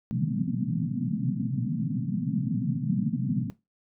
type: band-pass noise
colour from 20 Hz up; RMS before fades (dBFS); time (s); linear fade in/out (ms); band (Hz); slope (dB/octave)
pink; -28; 0.11-3.5; 0; 120 to 260; 96
effects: noise-tail reverb RT60 0.2 s tail -17 dB re dry